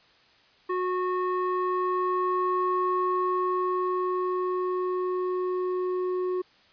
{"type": "tone with low-pass filter sweep", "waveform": "square", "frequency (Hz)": 365.6, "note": "F#4", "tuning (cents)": -21, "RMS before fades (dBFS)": -27, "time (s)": [0.69, 6.42], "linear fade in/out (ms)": 10, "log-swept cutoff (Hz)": [1400, 750], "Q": 4, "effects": ["white hiss -59 dBFS RMS until 6.72 s", "resampled to 11025 Hz"]}